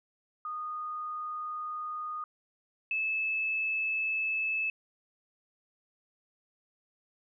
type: tone pair in turn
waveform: sine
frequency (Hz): 1232 / 2611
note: D#6 / E7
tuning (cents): -17 / -17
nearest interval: octave + minor second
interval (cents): 1300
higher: second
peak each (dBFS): -34 / -28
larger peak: second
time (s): 0.45-2.24 / 2.91-4.7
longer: neither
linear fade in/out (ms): 2
effects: none